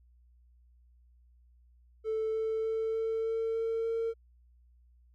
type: tone with pitch steps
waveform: triangle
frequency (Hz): 440 / 442.5 / 445.1 / 447.7 / 450.3 / 452.9 / 455.5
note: A4 / A4 / A4 / A4 / A4 / A#4 / A#4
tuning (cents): 0 / +10 / +20 / +30 / +40 / -50 / -40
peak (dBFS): -26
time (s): 2.04-4.14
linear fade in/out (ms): 50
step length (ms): 300
effects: tanh soft clip ceiling -25 dBFS + added 60 Hz sine -59 dBFS peak until 5.14 s